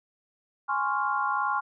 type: chord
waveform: sine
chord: Db major seventh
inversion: second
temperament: equal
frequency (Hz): 830.6 / 1046.5 / 1108.7 / 1396.9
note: Ab5 / C6 / Db6 / F6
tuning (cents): 0 / 0 / 0 / 0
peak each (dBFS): -30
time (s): 0.68-1.61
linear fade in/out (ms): 20
effects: none